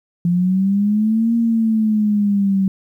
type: linear two-way sweep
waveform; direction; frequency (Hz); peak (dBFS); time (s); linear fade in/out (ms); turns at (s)
sine; up then down; 171.6 to 233.1 to 190.5; -13; 0.25-2.68; 2; 1.35
effects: 9-bit